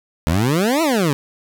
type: exponential two-way sweep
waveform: 20% pulse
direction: up then down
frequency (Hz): 74.2 to 340 to 133.8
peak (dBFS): -10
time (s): 0.27-1.13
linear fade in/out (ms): 0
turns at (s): 0.82
effects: none